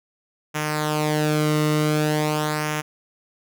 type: tone with flanger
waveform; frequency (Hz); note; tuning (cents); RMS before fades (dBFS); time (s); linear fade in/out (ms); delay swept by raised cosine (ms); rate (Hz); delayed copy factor
sawtooth; 152.1; D#3; -39; -22; 0.54-2.82; 20; 0.23 to 1.23; 0.45; -0.65
effects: none